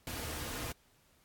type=noise with comb filter; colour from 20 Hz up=pink; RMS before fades=-40 dBFS; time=0.07-0.72 s; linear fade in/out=2 ms; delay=5.2 ms; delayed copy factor=-0.5; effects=pink hiss -68 dBFS RMS until 1.24 s + AAC 64 kbps